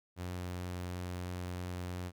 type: tone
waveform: sawtooth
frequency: 89.7 Hz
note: F2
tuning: 47 cents sharp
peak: -34 dBFS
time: 0.16-2.12 s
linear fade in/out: 50 ms
effects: none